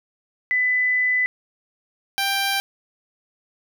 sine / 10% pulse tone pair in turn, 2000 / 788.2 Hz, B6 / G5, +21 / +9 cents, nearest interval octave + major third, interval 1612 cents, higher first, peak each -17 / -12 dBFS, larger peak second, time 0.51-1.26 / 2.18-2.6 s, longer first, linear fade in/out 0 ms, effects none

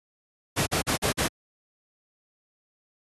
pink noise bursts, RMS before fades -25 dBFS, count 5, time 0.56-1.282 s, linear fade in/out 20 ms, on 110 ms, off 43 ms, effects high-pass 80 Hz 12 dB/octave + AAC 32 kbps

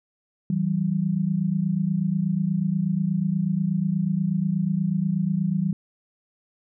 sine tone pair together, 162.7 / 190.97 Hz, E3 / G3, -22 / -45 cents, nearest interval minor third, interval 277 cents, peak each -24 / -23 dBFS, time 0.5-5.73 s, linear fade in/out 2 ms, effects none

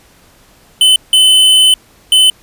square tone bursts at uneven times, 3034 Hz, F#7, 43 cents sharp, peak -5 dBFS, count 3, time 0.81-0.96 / 1.13-1.74 / 2.12-2.3 s, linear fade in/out 2 ms, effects pink hiss -46 dBFS RMS until 2.42 s + resampled to 32000 Hz

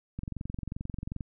click train, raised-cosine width 5 ms, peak -23 dBFS, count 24, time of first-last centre 0.19-1.208 s, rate 22.6 Hz, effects none

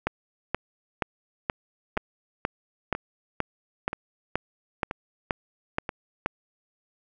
two click trains, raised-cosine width 0.5 ms, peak -9 / -15 dBFS, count 14 / 5, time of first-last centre 0.07-6.26 / 1.97-5.892 s, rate 2.1 / 1.02 Hz, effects none

